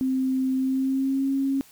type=tone with pitch glide; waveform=sine; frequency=261.6 to 271.9 Hz; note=C4 to C#4; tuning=0 to -33 cents; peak=-21 dBFS; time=0.01-1.61 s; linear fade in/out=0 ms; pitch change=+67 cents; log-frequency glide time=0.56-1.28 s; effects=white hiss -53 dBFS RMS until 1.71 s